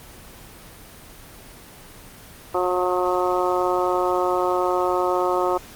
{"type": "harmonic tone", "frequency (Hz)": 180.8, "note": "F#3", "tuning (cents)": -40, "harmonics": [2, 3, 4, 5, 6, 7], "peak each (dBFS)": [-23, -25, -26, -27, -28, -28], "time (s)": [2.54, 5.58], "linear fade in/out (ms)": 10, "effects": ["pink hiss -43 dBFS RMS until 5.75 s", "Opus 24 kbps"]}